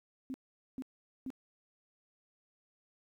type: tone bursts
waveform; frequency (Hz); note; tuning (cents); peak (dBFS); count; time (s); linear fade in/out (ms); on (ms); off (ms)
sine; 261.6; C4; 0; -37; 3; 0.3-1.303; 0; 41; 440
effects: 12-bit